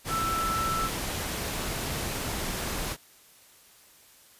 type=tone in noise; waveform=sine; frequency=1327 Hz; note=E6; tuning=11 cents sharp; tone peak=-27 dBFS; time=0.08-0.9 s; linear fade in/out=50 ms; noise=pink; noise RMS=-32 dBFS; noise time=0.04-2.97 s; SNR=+2 dB; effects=white hiss -56 dBFS RMS until 4.39 s + resampled to 32000 Hz